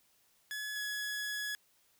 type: tone pair in turn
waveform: sawtooth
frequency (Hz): 1700 / 1686.3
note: G#6 / G#6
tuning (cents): +40 / +26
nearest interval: unison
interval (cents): 14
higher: first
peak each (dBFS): -34 / -32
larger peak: second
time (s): 0.51-0.76 / 0.76-1.55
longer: second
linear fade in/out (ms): 0
effects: white hiss -70 dBFS RMS until 1.99 s